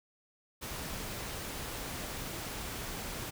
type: noise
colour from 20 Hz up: pink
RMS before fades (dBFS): -40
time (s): 0.61-3.31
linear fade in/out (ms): 20
effects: none